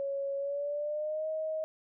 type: tone with pitch glide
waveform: sine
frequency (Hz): 554.4 to 629.5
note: C#5 to D#5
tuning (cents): 0 to +20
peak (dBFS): -31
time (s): 0-1.64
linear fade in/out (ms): 0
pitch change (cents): +220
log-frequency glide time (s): 0.37-1.28
effects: none